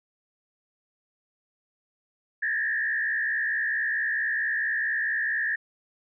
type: tone with frequency modulation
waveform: sine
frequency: 1760 Hz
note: A6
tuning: in tune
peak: -24 dBFS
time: 2.42-5.56 s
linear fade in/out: 10 ms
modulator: 64.5 Hz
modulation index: 1.6
effects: none

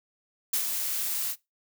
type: noise with ADSR envelope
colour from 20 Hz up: blue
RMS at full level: -25 dBFS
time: 0.53-1.36 s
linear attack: 6 ms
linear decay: 82 ms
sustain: -5 dB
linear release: 58 ms
effects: noise-tail reverb RT60 0.2 s tail -21 dB re dry

